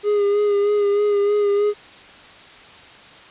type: tone with vibrato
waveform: triangle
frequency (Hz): 410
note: G#4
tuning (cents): -22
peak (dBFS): -13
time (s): 0.03-1.74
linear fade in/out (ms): 50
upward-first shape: sine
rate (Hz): 3.2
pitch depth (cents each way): 29
effects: white hiss -43 dBFS RMS until 3.3 s + resampled to 8000 Hz